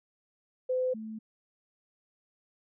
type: tone pair in turn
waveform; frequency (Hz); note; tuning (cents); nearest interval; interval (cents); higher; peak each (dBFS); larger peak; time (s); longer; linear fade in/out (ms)
sine; 510 / 219.2; C5 / A3; -44 / -6; octave + minor third; 1462; first; -26 / -37; first; 0.69-0.94 / 0.94-1.19; neither; 10
effects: none